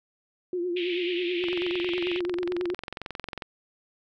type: tone with vibrato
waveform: sine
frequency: 353.7 Hz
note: F4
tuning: 22 cents sharp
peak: -26 dBFS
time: 0.53-2.74 s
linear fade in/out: 2 ms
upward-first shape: triangle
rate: 9.2 Hz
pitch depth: 70 cents each way
type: band-pass noise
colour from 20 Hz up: white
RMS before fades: -35 dBFS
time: 0.76-2.2 s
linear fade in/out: 10 ms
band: 2200 to 3300 Hz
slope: 48 dB/octave
type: click train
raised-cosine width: 0.3 ms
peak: -18 dBFS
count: 45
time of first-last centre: 1.44-3.422 s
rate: 22.2 Hz
effects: none